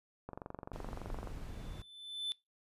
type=click train; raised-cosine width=1 ms; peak=-29 dBFS; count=24; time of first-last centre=0.29-1.273 s; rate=23.4 Hz
type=noise; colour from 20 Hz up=brown; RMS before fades=-44 dBFS; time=0.73-1.82 s; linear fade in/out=2 ms
type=tone with exponential growth; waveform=triangle; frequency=3520 Hz; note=A7; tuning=in tune; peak=-31 dBFS; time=1.49-2.32 s; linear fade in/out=0 ms; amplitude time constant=180 ms
effects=noise-tail reverb RT60 0.2 s tail -22 dB re dry + resampled to 32000 Hz